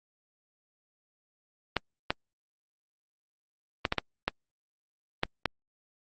clicks, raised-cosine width 0.3 ms, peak -9 dBFS, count 8, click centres 1.767 / 2.105 / 3.852 / 3.924 / 3.983 / 4.28 / 5.234 / 5.457 s, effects Opus 32 kbps

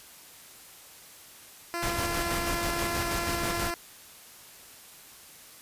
10% pulse tone, 342.7 Hz, F4, 33 cents flat, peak -22 dBFS, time 1.74-3.74 s, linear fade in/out 0 ms
pink noise with tremolo, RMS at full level -31 dBFS, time 1.82-3.71 s, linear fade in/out 10 ms, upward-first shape square, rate 6.2 Hz, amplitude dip 35%
effects white hiss -50 dBFS RMS until 5.61 s + resampled to 32000 Hz

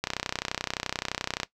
click train, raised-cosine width 0.2 ms, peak -10 dBFS, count 45, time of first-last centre 0.04-1.432 s, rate 31.6 Hz, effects noise-tail reverb RT60 0.1 s tail -17 dB re dry

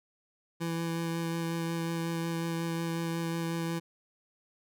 25% pulse tone with vibrato, 166.5 Hz, E3, 18 cents sharp, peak -27 dBFS, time 0.6-3.8 s, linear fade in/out 20 ms, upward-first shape sine, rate 5.5 Hz, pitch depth 11 cents each way, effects none

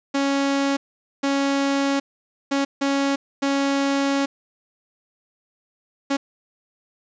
sawtooth tone bursts at uneven times, 277.2 Hz, C#4, in tune, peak -15 dBFS, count 6, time 0.14-0.77 / 1.23-2 / 2.51-2.65 / 2.81-3.16 / 3.42-4.26 / 6.1-6.17 s, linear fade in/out 10 ms, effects resampled to 16000 Hz + 8-bit

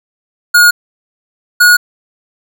square tone pair in turn, 1438 / 1449.7 Hz, F#6 / F#6, -50 / -36 cents, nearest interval unison, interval 14 cents, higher second, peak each -4 dBFS, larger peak neither, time 0.54-0.71 / 1.6-1.77 s, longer neither, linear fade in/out 10 ms, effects none

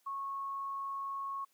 sine tone, 1099 Hz, C#6, 15 cents flat, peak -36 dBFS, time 0.06-1.45 s, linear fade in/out 10 ms, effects white hiss -73 dBFS RMS until 1.53 s + high-pass 200 Hz 12 dB/octave

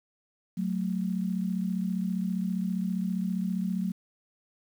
sine tone pair together, 185 / 220 Hz, F#3 / A3, 0 / 0 cents, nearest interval minor third, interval 300 cents, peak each -28 / -32 dBFS, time 0.57-3.92 s, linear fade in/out 10 ms, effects 9-bit

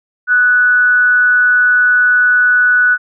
sine tone with frequency modulation, 1480 Hz, F#6, in tune, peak -7 dBFS, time 0.27-2.98 s, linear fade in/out 50 ms, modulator 231 Hz, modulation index 0.22, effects none

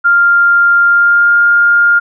sine tone with pitch glide, 1396.9 to 1409.1 Hz, F6 to F6, 0 to +15 cents, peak -5 dBFS, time 0.04-2 s, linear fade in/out 20 ms, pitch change +15 cents, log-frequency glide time 0.85-1.36 s, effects none

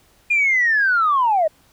sine linear sweep, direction down, 2445 to 598 Hz, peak -13 dBFS, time 0.3-1.48 s, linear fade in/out 10 ms, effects tanh soft clip ceiling -9 dBFS + pink hiss -56 dBFS RMS until 1.72 s

